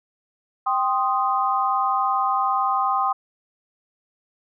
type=chord; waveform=sine; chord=C minor; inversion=second; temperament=equal; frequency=784 / 1046.5 / 1244.5 Hz; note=G5 / C6 / Eb6; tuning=0 / 0 / 0 cents; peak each=-23 dBFS; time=0.66-3.13 s; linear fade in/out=10 ms; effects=none